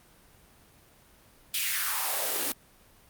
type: noise with high-pass filter sweep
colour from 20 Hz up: white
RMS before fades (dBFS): -29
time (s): 1.54-2.52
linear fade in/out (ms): 2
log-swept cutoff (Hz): 3000 to 250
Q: 2.7
effects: pink hiss -58 dBFS RMS until 3.09 s + Opus 32 kbps